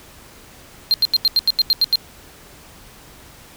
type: tone bursts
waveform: triangle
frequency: 4186 Hz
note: C8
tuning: in tune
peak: -10 dBFS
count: 10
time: 0.91-1.956 s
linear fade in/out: 0 ms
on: 29 ms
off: 84 ms
effects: pink hiss -44 dBFS RMS until 3.56 s